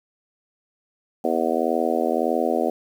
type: harmonic tone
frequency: 81.7 Hz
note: E2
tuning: 15 cents flat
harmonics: 3 / 4 / 5 / 6 / 7 / 8 / 9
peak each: -27 / -27 / -27 / -27 / -27 / -27 / -27 dBFS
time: 1.24-2.7 s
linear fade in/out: 5 ms
effects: 8-bit